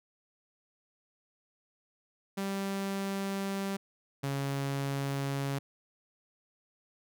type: tone pair in turn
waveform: sawtooth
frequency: 196 / 138.59 Hz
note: G3 / C#3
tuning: 0 / 0 cents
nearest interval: tritone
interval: 600 cents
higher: first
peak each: -28 / -27 dBFS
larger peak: second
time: 2.37-3.77 / 4.23-5.59 s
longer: first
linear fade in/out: 10 ms
effects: none